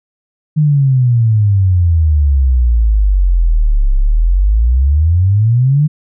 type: exponential two-way sweep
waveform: sine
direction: down then up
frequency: 155.56 to 33.09 to 155.56 Hz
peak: -7 dBFS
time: 0.56-5.88 s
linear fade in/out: 20 ms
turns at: 3.95 s
effects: none